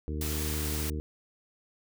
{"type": "harmonic tone", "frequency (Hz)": 76.1, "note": "D#2", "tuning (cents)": -38, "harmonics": [1, 2, 3, 4, 5, 6], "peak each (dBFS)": [-32, -40, -42, -40, -44, -44], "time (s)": [0.08, 1], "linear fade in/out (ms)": 0}
{"type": "noise", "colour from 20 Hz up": "white", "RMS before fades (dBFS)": -36, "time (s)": [0.21, 0.9], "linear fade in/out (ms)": 2}
{"effects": []}